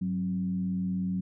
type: tone with frequency modulation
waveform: sine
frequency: 185 Hz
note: F#3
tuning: in tune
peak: -27 dBFS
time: 0.01-1.21 s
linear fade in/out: 10 ms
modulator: 83.5 Hz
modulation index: 0.44
effects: none